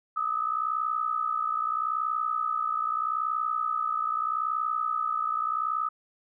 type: tone pair together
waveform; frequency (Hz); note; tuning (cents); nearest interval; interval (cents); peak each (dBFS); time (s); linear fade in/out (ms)
sine; 1225 / 1285.8; D#6 / E6; -27 / -43; minor second; 84; -29 / -28; 0.16-5.89; 10
effects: none